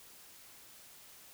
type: silence
effects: white hiss -56 dBFS RMS until 1.33 s